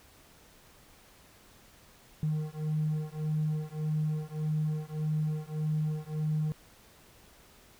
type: beating tone pair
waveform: triangle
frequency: 153.1 / 154.8 Hz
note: D#3 / D#3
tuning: -28 / -9 cents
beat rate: 1.7 Hz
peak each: -29 dBFS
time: 2.23-6.52 s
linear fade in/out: 0 ms
effects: tanh soft clip ceiling -23 dBFS + pink hiss -58 dBFS RMS until 7.79 s

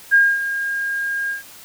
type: tone with ADSR envelope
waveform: sine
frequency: 1618 Hz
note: G#6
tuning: 46 cents flat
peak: -8 dBFS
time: 0.11-1.43 s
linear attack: 31 ms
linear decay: 240 ms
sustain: -12 dB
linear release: 130 ms
effects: white hiss -42 dBFS RMS until 1.64 s

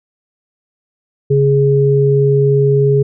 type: tone pair together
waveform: sine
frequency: 138.59 / 415.3 Hz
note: C#3 / G#4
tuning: 0 / 0 cents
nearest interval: octave + perfect fifth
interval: 1900 cents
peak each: -11 dBFS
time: 1.3-3.03 s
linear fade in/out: 10 ms
effects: none

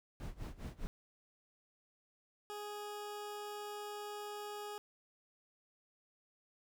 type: noise with tremolo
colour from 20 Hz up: brown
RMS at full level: -41 dBFS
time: 0.2-0.87 s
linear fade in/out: 0 ms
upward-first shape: sine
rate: 4.9 Hz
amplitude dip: 90%
type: tone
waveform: 20% pulse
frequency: 415.3 Hz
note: G#4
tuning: in tune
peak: -38 dBFS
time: 2.5-4.78 s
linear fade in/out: 0 ms
effects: none

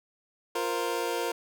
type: chord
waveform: 25% pulse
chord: F suspended fourth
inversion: none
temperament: equal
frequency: 349.2 / 466.2 / 523.3 Hz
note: F4 / Bb4 / C5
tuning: 0 / 0 / 0 cents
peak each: -30 / -27 / -31 dBFS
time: 0.55-1.32 s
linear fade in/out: 5 ms
effects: none

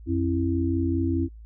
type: tone cluster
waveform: sine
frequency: 87.8 / 266.9 / 331.8 Hz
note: F2 / C4 / E4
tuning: +10 / +35 / +11 cents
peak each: -26 dBFS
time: 0.06-1.29 s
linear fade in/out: 50 ms
effects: noise-tail reverb RT60 0.1 s tail -21 dB re dry + added 55 Hz sine -41 dBFS peak until 1.45 s

